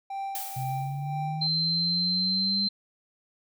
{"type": "tone with tremolo", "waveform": "triangle", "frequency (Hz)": 784, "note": "G5", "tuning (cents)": 0, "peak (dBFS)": -28, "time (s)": [0.1, 1.47], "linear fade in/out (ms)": 5, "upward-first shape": "sine", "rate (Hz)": 2, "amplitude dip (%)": 65}
{"type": "noise with exponential decay", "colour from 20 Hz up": "blue", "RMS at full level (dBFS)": -33, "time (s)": [0.35, 1.27], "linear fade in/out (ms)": 0, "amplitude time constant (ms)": 200}
{"type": "linear sweep", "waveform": "sine", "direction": "up", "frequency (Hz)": [126.8, 200.9], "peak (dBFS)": -30, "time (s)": [0.56, 2.68], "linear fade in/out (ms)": 10}
{"type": "tone", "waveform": "sine", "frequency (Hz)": 4110, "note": "C8", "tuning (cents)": -32, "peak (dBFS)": -24, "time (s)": [1.41, 2.69], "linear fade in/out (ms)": 10}
{"effects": []}